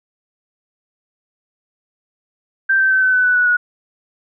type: tone with pitch steps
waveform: sine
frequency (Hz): 1568 / 1551.8 / 1535.7 / 1519.8 / 1504.1 / 1488.6 / 1473.2 / 1457.9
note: G6 / G6 / G6 / F#6 / F#6 / F#6 / F#6 / F#6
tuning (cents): 0 / -18 / -36 / +46 / +28 / +10 / -8 / -26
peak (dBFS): -11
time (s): 2.69-3.57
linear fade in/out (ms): 10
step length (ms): 110
effects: none